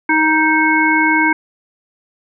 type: harmonic tone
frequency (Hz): 313.1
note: D#4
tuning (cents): +11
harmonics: 1 / 3 / 5 / 7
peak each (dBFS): -16 / -16 / -16 / -16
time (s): 0.09-1.33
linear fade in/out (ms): 5
effects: none